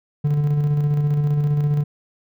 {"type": "tone with tremolo", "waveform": "triangle", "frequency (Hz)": 146.9, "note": "D3", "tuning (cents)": 1, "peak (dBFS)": -13, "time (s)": [0.24, 1.84], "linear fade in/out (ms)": 10, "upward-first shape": "square", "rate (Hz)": 15, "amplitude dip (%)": 30, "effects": []}